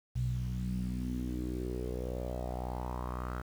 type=tone with low-pass filter sweep; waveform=sawtooth; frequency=61.74 Hz; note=B1; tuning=in tune; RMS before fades=-36 dBFS; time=0.15-3.42 s; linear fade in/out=10 ms; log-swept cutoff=120 to 1400 Hz; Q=4.9; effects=9-bit